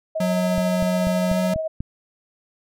sine tone with tremolo, 636 Hz, D#5, 38 cents sharp, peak -21 dBFS, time 0.15-1.68 s, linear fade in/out 10 ms, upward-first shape sine, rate 14 Hz, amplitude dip 40%
square tone with pitch glide, 183.2 to 185.01 Hz, F#3 to F#3, -17 to 0 cents, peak -21 dBFS, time 0.2-1.54 s, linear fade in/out 5 ms, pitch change +17 cents, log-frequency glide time 1.29-1.38 s
click train, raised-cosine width 5 ms, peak -15 dBFS, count 6, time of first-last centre 0.58-1.805 s, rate 4.08 Hz
effects none

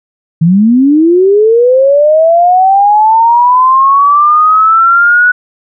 sine linear sweep, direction up, 155.6 to 1480 Hz, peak -3 dBFS, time 0.41-5.32 s, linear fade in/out 10 ms, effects none

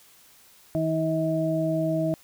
harmonic tone, 160 Hz, D#3, 49 cents sharp, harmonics 1 / 2 / 4, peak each -27 / -27 / -26 dBFS, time 0.75-2.14 s, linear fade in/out 0 ms, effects white hiss -55 dBFS RMS until 2.23 s

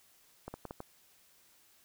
clicks, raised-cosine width 1 ms, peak -27 dBFS, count 5, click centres 0.48 / 0.54 / 0.653 / 0.709 / 0.804 s, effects white hiss -65 dBFS RMS until 1.84 s

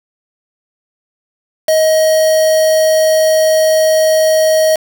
triangle tone with quantisation, 631 Hz, D#5, 24 cents sharp, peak -6 dBFS, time 1.68-4.76 s, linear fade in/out 5 ms, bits 3, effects none

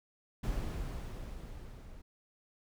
brown noise with level ramp, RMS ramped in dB -34 to -51 dBFS, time 0.43-2.02 s, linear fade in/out 10 ms, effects none

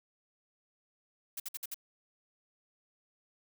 blue noise bursts, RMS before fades -39 dBFS, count 5, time 1.37-1.744 s, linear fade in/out 5 ms, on 30 ms, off 56 ms, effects none

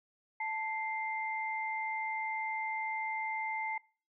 sine tone pair together, 880 / 2093 Hz, A5 / C7, 0 / 0 cents, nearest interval octave + minor third, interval 1500 cents, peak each -36 / -36 dBFS, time 0.4-3.78 s, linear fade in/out 5 ms, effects noise-tail reverb RT60 0.4 s tail -24 dB re dry

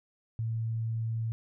sine tone, 113.1 Hz, A2, 48 cents sharp, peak -29 dBFS, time 0.39-1.32 s, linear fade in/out 0 ms, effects none

